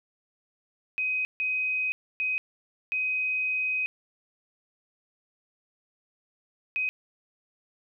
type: tone bursts at uneven times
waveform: sine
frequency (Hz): 2517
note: D#7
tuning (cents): +19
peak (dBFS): -25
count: 5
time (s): 0.98-1.25 / 1.4-1.92 / 2.2-2.38 / 2.92-3.86 / 6.76-6.89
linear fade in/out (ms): 0
effects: none